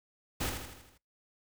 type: noise with echo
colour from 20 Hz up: pink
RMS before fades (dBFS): -33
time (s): 0.4-0.5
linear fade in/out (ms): 10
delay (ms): 80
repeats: 6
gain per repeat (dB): -5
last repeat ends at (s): 0.98
effects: noise-tail reverb RT60 0.3 s tail -26 dB re dry